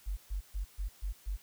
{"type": "tone bursts", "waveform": "sine", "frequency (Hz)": 47.69, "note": "G1", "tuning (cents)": -47, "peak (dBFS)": -32, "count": 6, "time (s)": [0.06, 1.37], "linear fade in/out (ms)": 20, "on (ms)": 110, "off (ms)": 130, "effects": ["white hiss -60 dBFS RMS until 1.42 s"]}